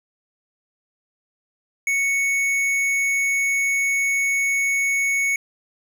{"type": "tone with tanh clipping", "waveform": "sine", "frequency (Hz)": 2217, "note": "C#7", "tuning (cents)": 0, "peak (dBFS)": -20, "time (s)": [1.87, 5.36], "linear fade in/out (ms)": 2, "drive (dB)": 13, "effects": []}